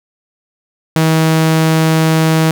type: tone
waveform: sawtooth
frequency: 160 Hz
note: D#3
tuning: 49 cents sharp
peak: -5 dBFS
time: 0.96-2.51 s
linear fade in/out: 0 ms
effects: none